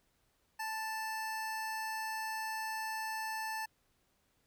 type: tone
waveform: 25% pulse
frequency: 880 Hz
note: A5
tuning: in tune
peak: -33 dBFS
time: 0.59-3.66 s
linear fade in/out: 10 ms
effects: pink hiss -75 dBFS RMS until 4.46 s